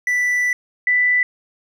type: tone pair in turn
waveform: triangle / sine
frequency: 1975.5 / 1984 Hz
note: B6 / B6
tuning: 0 / +7 cents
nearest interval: unison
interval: 7 cents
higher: second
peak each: -14 / -13 dBFS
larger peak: second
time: 0.07-0.53 / 0.87-1.23 s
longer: first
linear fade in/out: 2 ms
effects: none